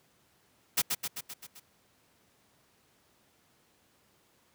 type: noise with echo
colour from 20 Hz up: white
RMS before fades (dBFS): -26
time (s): 0.77-0.82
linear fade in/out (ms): 10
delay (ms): 130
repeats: 6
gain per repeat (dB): -4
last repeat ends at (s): 1.6
effects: pink hiss -67 dBFS RMS until 4.54 s + high-pass 100 Hz 12 dB/octave